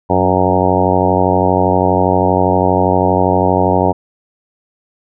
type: harmonic tone with a mistuned harmonic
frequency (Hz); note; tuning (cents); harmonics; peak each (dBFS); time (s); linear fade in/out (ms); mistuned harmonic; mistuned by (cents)
92.5; F#2; 0; 1 / 2 / 3 / 4 / 5 / 6 / 7 / 8 / 9 / 10; -19 / -19 / -19 / -19 / -19 / -19 / -19 / -19 / -19 / -19; 0.09-3.93; 20; 2; -33
effects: none

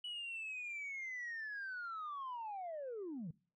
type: linear sweep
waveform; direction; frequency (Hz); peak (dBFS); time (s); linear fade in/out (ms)
sine; down; 2960 to 141.1; -40; 0.04-3.31; 5
effects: noise-tail reverb RT60 0.4 s tail -22 dB re dry + tanh soft clip ceiling -39 dBFS

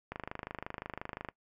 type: click train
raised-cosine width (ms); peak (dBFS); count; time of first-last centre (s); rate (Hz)
0.5; -23; 31; 0.12-1.287; 25.7
effects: noise-tail reverb RT60 0.1 s tail -20 dB re dry

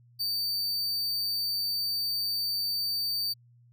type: tone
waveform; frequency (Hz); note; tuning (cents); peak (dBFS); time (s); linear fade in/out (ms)
45% pulse; 4601; D8; -36; -27; 0.19-3.34; 20
effects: added 120 Hz sine -56 dBFS peak until 3.72 s

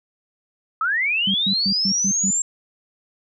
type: linear sweep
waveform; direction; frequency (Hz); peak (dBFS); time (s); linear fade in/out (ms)
sine; up; 1244.5 to 7520; -18; 0.81-2.42; 2
type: tone bursts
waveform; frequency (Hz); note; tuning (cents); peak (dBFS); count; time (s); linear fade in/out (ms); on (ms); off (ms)
sine; 194.9; G3; -10; -21; 6; 1.27-2.308; 5; 73; 120
effects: none

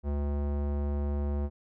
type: tone with low-pass filter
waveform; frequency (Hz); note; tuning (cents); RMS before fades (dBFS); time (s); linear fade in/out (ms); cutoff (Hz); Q
square; 72; D2; -34; -30; 0.03-1.5; 50; 730; 0.83
effects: none

